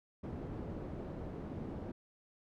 white low-pass noise, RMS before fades -43 dBFS, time 0.23-1.92 s, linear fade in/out 10 ms, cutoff 330 Hz, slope 12 dB/octave, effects none

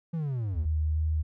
triangle linear sweep, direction down, 170.6 to 66.1 Hz, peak -26 dBFS, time 0.13-0.66 s, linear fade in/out 10 ms
sine tone with vibrato, 77.78 Hz, D#2, in tune, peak -24 dBFS, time 0.54-1.23 s, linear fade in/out 20 ms, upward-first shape square, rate 2.4 Hz, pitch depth 11 cents each way
effects none

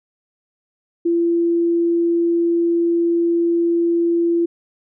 sine tone, 339.6 Hz, F4, 48 cents flat, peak -14 dBFS, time 1.05-4.46 s, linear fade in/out 10 ms, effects none

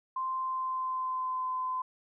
sine tone with pitch glide, 1043 to 1024.5 Hz, C6 to C6, -6 to -37 cents, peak -30 dBFS, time 0.16-1.82 s, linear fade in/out 5 ms, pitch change -31 cents, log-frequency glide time 0.36-1.51 s, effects none

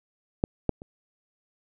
clicks, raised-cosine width 2 ms, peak -9 / -9 / -28 dBFS, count 3, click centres 0.439 / 0.693 / 0.819 s, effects none

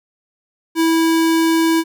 square tone, 327 Hz, E4, 14 cents flat, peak -13 dBFS, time 0.75-1.84 s, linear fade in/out 50 ms, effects none

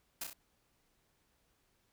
white noise with echo, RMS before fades -39 dBFS, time 0.21-0.24 s, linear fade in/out 5 ms, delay 31 ms, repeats 3, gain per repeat -4 dB, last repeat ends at 0.333 s, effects pink hiss -75 dBFS RMS until 1.92 s

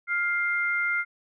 sine tone pair together, 1405.1 / 2102 Hz, F6 / C7, +10 / +7 cents, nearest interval perfect fifth, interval 697 cents, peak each -26 dBFS, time 0.07-1.05 s, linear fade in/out 50 ms, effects none

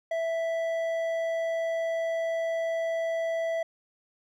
triangle tone with hard clipping, 659.3 Hz, E5, in tune, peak -28 dBFS, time 0.11-3.63 s, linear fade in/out 5 ms, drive 10 dB, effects none

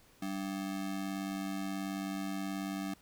square ring-modulated tone, 242.4 Hz, B3, 32 cents flat, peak -33 dBFS, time 0.22-2.94 s, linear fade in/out 5 ms, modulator 49.3 Hz, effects pink hiss -63 dBFS RMS until 3.01 s

